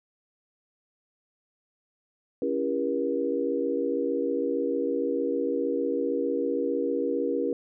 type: chord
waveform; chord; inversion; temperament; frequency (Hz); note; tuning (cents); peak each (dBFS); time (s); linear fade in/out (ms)
sine; C# diminished seventh; none; just; 277.2 / 332.6 / 399.1 / 479; C#4 / E4 / G4 / Bb4; 0 / +16 / +31 / +47; -30 / -32 / -31 / -28; 2.42-7.53; 2
effects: none